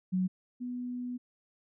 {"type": "tone pair in turn", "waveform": "sine", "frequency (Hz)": [185, 246.9], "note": ["F#3", "B3"], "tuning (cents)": [0, 0], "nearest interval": "perfect fourth", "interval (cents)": 500, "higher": "second", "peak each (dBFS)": [-26, -34], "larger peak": "first", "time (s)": [[0.12, 0.28], [0.6, 1.18]], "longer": "second", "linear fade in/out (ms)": 20, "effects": []}